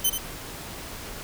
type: tone with echo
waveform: 5% pulse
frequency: 3063 Hz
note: G7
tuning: 41 cents flat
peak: -11 dBFS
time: 0.04-0.1 s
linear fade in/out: 10 ms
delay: 83 ms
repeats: 1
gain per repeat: -7 dB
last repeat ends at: 0.183 s
effects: pink hiss -38 dBFS RMS until 1.23 s